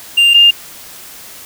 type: tone pair in turn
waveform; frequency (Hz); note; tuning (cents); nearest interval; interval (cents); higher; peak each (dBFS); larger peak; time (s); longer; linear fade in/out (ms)
triangle / sine; 2794 / 2808; F7 / F7; 0 / +9; unison; 9; second; -4 / -3; second; 0.17-0.34 / 0.34-0.51; neither; 10
effects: white hiss -34 dBFS RMS until 1.45 s